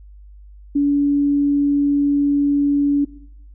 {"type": "tone", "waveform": "sine", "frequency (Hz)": 285.6, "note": "D4", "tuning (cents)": -48, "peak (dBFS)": -13, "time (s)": [0.75, 3.05], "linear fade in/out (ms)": 10, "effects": ["noise-tail reverb RT60 0.7 s tail -19 dB re dry", "added 50 Hz sine -39 dBFS peak until 3.54 s"]}